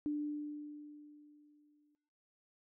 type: tone with exponential decay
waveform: sine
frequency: 296.4 Hz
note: D4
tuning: 16 cents sharp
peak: -32 dBFS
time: 0.06-1.95 s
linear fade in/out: 0 ms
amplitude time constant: 410 ms
effects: noise-tail reverb RT60 1.0 s tail -20 dB re dry